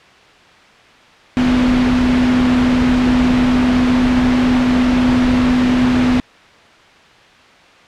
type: tone in noise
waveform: sine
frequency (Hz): 250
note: B3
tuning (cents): +21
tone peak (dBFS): -11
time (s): 1.37-6.2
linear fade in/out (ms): 0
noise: pink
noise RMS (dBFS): -19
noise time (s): 1.37-6.2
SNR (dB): +5
effects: white hiss -44 dBFS RMS until 7.87 s + low-pass 3000 Hz 12 dB/octave